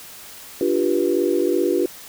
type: chord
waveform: sine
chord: G dominant seventh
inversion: second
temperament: equal with one note detuned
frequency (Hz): 293.7 / 349.2 / 392 / 487.4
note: D4 / F4 / G4 / B4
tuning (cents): 0 / 0 / 0 / -23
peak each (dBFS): -24 / -20 / -22 / -24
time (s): 0.61-1.86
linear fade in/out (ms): 2
effects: white hiss -40 dBFS RMS until 2.08 s